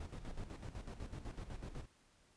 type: noise with tremolo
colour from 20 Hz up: brown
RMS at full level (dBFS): -44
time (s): 0-1.86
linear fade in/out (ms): 5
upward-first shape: square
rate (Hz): 8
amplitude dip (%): 65
effects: pink hiss -70 dBFS RMS until 2.36 s + resampled to 22050 Hz